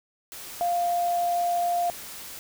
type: tone in noise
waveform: sine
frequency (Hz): 698.5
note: F5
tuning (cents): 0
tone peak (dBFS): -22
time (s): 0.61-1.9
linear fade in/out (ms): 0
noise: white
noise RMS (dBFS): -40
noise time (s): 0.32-2.39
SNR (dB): +15
effects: none